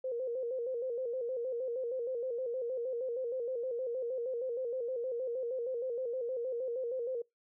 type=tone with vibrato; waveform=sine; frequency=493.9 Hz; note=B4; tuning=in tune; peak=-33 dBFS; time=0.04-7.22 s; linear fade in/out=5 ms; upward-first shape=square; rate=6.4 Hz; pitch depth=84 cents each way; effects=noise-tail reverb RT60 0.2 s tail -26 dB re dry